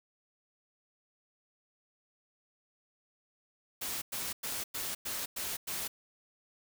white noise bursts, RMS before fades -37 dBFS, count 7, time 3.81-5.88 s, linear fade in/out 10 ms, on 210 ms, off 100 ms, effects none

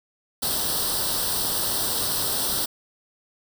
white noise with comb filter, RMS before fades -25 dBFS, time 0.42-2.66 s, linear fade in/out 10 ms, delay 0.22 ms, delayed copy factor +0.8, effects none

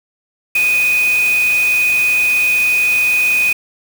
sine tone in noise, 2489 Hz, D#7, in tune, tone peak -11 dBFS, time 0.55-3.53 s, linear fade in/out 5 ms, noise white, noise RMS -26 dBFS, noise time 0.55-3.53 s, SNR +12 dB, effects none

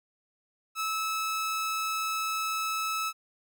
sawtooth tone, 1302 Hz, E6, 22 cents flat, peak -25 dBFS, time 0.75-3.13 s, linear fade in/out 50 ms, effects none

